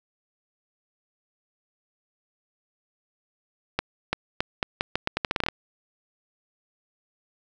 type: accelerating click train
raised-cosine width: 0.3 ms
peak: -7 dBFS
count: 15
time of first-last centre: 3.79-5.486 s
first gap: 340 ms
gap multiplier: 0.81
effects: none